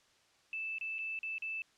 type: tone with dropouts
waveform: sine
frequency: 2637 Hz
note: E7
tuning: in tune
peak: -36 dBFS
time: 0.53-1.62 s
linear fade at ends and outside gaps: 1 ms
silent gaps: 0.784-0.811 / 0.984-0.989 / 1.19-1.231 / 1.382-1.422 s
effects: white hiss -68 dBFS RMS until 1.77 s + low-pass 6000 Hz 12 dB/octave